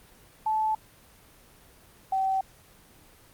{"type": "tone pair in turn", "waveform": "sine", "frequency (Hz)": [870, 767.4], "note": ["A5", "G5"], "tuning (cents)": [-20, -37], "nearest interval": "major second", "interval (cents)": 217, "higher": "first", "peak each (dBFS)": -23, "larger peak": "neither", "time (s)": [[0.46, 0.75], [2.12, 2.41]], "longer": "neither", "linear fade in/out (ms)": 5, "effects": ["pink hiss -55 dBFS RMS until 3.33 s", "Opus 24 kbps"]}